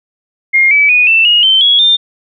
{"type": "tone with pitch steps", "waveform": "sine", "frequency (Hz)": [2129, 2295, 2474, 2667, 2875, 3099, 3341, 3601], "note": ["C7", "D7", "D#7", "E7", "F7", "G7", "G#7", "A7"], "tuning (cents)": [30, -40, -10, 20, 50, -21, 10, 39], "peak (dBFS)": -5, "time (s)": [0.53, 1.97], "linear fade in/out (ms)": 20, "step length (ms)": 180, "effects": []}